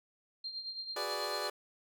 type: tone with tremolo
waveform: sine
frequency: 4186 Hz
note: C8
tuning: in tune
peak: -36 dBFS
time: 0.44-1.48 s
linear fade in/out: 5 ms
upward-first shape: triangle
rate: 9.1 Hz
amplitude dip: 70%
type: chord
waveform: 20% pulse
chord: G# half-diminished seventh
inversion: third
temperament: equal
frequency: 370 / 415.3 / 493.9 / 587.3 Hz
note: F#4 / G#4 / B4 / D5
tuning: 0 / 0 / 0 / 0 cents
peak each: -39 / -36 / -38 / -34 dBFS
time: 0.96-1.5 s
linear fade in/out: 5 ms
effects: none